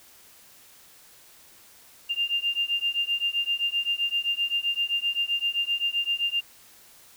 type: beating tone pair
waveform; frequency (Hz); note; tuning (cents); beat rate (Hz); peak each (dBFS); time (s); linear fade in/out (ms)
sine; 2794 / 2801.7; F7 / F7; 0 / +5; 7.7; -27; 2.09-6.41; 20
effects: white hiss -53 dBFS RMS until 7.16 s